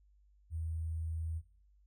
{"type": "tone with sample-and-hold", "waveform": "sine", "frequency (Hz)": 81, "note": "E2", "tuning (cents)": -30, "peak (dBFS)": -35, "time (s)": [0.5, 1.42], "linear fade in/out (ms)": 50, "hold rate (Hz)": 8820, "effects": ["noise-tail reverb RT60 0.6 s tail -21 dB re dry", "added 50 Hz sine -63 dBFS peak until 1.86 s"]}